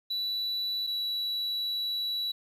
sine tone pair in turn, 3951 / 3928 Hz, B7 / B7, 0 / -10 cents, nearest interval unison, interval 10 cents, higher first, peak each -26 / -26 dBFS, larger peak neither, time 0.1-0.87 / 0.87-2.32 s, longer second, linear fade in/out 10 ms, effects tanh soft clip ceiling -28 dBFS + 10-bit

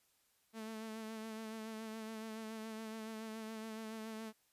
sawtooth tone with vibrato, 220.6 Hz, A3, 5 cents sharp, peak -40 dBFS, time 0.53-4.33 s, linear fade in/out 50 ms, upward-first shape sine, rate 7.1 Hz, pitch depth 29 cents each way, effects white hiss -75 dBFS RMS until 4.52 s + resampled to 32000 Hz

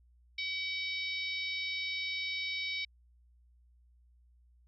harmonic tone, 760 Hz, F#5, 46 cents sharp, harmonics 3 / 4 / 5 / 6 / 7, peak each -36 / -45 / -39 / -46 / -45 dBFS, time 0.38-2.85 s, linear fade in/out 5 ms, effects added 60 Hz sine -61 dBFS peak until 4.67 s

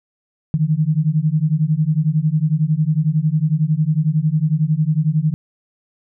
sine beating tone pair, 149.6 / 160.6 Hz, D3 / E3, +32 / -45 cents, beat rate 11 Hz, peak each -17 dBFS, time 0.54-5.34 s, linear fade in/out 0 ms, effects none

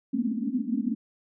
pink band-pass noise, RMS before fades -28 dBFS, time 0.13-0.95 s, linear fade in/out 10 ms, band 220 to 270 Hz, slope 96 dB/octave, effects none

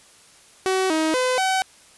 sawtooth tone with pitch steps, 377.6 / 316.3 / 508 / 759 Hz, F#4 / D#4 / B4 / F#5, +35 / +29 / +49 / +44 cents, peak -15 dBFS, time 0.66-1.62 s, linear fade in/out 0 ms, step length 240 ms, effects white hiss -51 dBFS RMS until 1.97 s + resampled to 24000 Hz

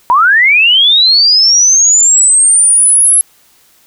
sine linear sweep, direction up, 932.3 to 11080 Hz, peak -4 dBFS, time 0.1-3.21 s, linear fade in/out 0 ms, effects white hiss -48 dBFS RMS until 3.86 s

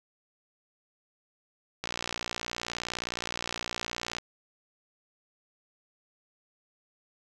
click train, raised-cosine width 0.2 ms, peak -15 dBFS, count 140, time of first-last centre 1.84-4.184 s, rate 59.3 Hz, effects none

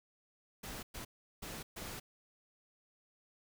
pink noise bursts at uneven times, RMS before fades -45 dBFS, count 4, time 0.63-0.83 / 0.94-1.05 / 1.42-1.63 / 1.76-2 s, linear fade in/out 10 ms, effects none

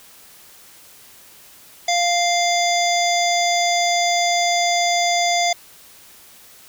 harmonic tone, 697 Hz, F5, 4 cents flat, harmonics 1 / 3 / 5 / 7 / 9 / 10, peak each -18 / -23 / -25 / -26 / -28 / -28 dBFS, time 1.88-5.53 s, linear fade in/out 5 ms, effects white hiss -46 dBFS RMS until 6.68 s

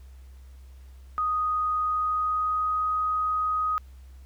sine tone with pitch glide, 1244.5 to 1253.2 Hz, D#6 to D#6, 0 to +12 cents, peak -23 dBFS, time 1.18-3.78 s, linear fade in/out 0 ms, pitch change +12 cents, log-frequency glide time 1.79-2.87 s, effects added 65 Hz sine -44 dBFS peak until 4.25 s + pink hiss -63 dBFS RMS until 4.25 s

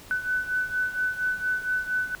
sine beating tone pair, 1500 / 1504.3 Hz, F#6 / F#6, +23 / +28 cents, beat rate 4.3 Hz, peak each -26 / -30 dBFS, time 0.11-2.15 s, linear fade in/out 0 ms, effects pink hiss -47 dBFS RMS until 2.2 s

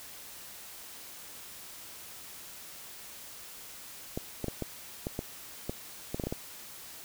clicks, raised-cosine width 2 ms, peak -19 dBFS, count 12, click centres 4.175 / 4.443 / 4.483 / 4.623 / 5.069 / 5.191 / 5.695 / 6.145 / 6.198 / 6.238 / 6.27 / 6.325 s, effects white hiss -47 dBFS RMS until 7.04 s

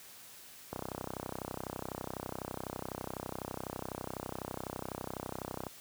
click train, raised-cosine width 1 ms, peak -23 dBFS, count 159, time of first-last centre 0.73-5.668 s, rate 32 Hz, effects white hiss -53 dBFS RMS until 5.8 s + high-pass 60 Hz 12 dB/octave

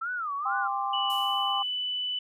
sine tone with vibrato, 1290 Hz, E6, 38 cents flat, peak -29 dBFS, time 0.01-0.68 s, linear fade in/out 10 ms, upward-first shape sine, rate 2.2 Hz, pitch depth 250 cents each way
sine chord, G suspended fourth, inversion none, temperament equal with one note detuned, 795.9 / 1046.5 / 1174.7 Hz, G5 / C6 / D6, +26 / 0 / 0 cents, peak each -30 / -32 / -32 dBFS, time 0.45-1.63 s, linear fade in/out 10 ms
sine tone with pitch glide, 2960 to 2987 Hz, F#7 to F#7, 0 to +16 cents, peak -28 dBFS, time 0.93-2.19 s, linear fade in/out 5 ms, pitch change +16 cents, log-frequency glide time 1.14-1.34 s
violet noise with exponential decay, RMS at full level -39 dBFS, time 1.1-1.93 s, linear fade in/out 0 ms, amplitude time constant 180 ms
effects resampled to 32000 Hz

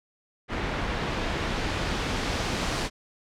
pink noise with low-pass filter sweep, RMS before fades -29 dBFS, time 0.48-2.9 s, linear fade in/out 50 ms, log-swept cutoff 2500 to 6400 Hz, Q 0.75, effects none

